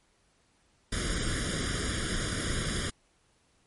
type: noise with comb filter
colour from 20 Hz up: pink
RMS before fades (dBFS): -31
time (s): 0.92-2.9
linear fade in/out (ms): 5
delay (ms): 0.58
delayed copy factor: +1
effects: pink hiss -68 dBFS RMS until 3.66 s + MP3 48 kbps